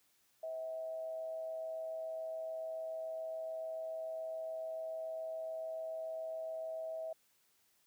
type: tone with amplitude modulation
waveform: sine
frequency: 645 Hz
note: E5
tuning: 38 cents flat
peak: -37 dBFS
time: 0.43-7.13 s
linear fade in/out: 5 ms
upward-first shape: sine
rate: 127 Hz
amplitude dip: 40%
effects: white hiss -73 dBFS RMS until 7.86 s + high-pass 60 Hz 12 dB/octave